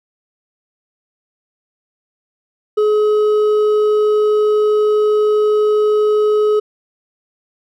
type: tone with hard clipping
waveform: triangle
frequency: 423.8 Hz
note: G#4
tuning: 35 cents sharp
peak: -12 dBFS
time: 2.77-6.6 s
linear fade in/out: 10 ms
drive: 8 dB
effects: none